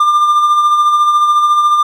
triangle tone with tremolo, 1197 Hz, D6, 33 cents sharp, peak -4 dBFS, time 0-1.83 s, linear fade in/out 5 ms, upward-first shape sine, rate 14 Hz, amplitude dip 40%, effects none

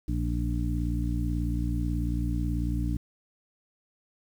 harmonic tone with a mistuned harmonic, 58.27 Hz, A#1, in tune, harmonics 1 / 2 / 3 / 4 / 5, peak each -28 / -32 / -35 / -38 / -34 dBFS, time 0.08-2.97 s, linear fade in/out 5 ms, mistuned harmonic 5, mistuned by +23 cents, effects 9-bit

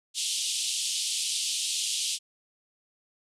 pink band-pass noise, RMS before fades -30 dBFS, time 0.14-2.19 s, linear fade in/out 50 ms, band 2900 to 10000 Hz, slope 48 dB/octave, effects none

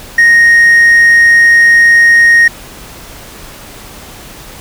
sine tone with hard clipping, 1864.7 Hz, A#6, in tune, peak -3 dBFS, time 0.18-2.48 s, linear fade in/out 5 ms, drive 2 dB, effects pink hiss -31 dBFS RMS until 4.6 s

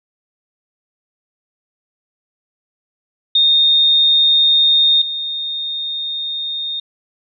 sine tone pair in turn, 3675 / 3675 Hz, A#7 / A#7, -25 / -25 cents, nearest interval unison, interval 0 cents, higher neither, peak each -9 / -20 dBFS, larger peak first, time 3.35-5.02 / 5.02-6.8 s, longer second, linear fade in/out 5 ms, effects none

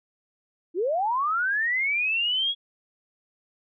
sine linear sweep, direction up, 312.9 to 3356 Hz, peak -22 dBFS, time 0.74-2.55 s, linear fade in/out 50 ms, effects none

